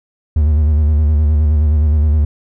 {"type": "tone with vibrato", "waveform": "triangle", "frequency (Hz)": 75.6, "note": "D#2", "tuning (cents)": -49, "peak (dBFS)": -7, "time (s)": [0.36, 2.25], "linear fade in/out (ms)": 5, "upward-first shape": "square", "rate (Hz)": 9.6, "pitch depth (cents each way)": 53, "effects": []}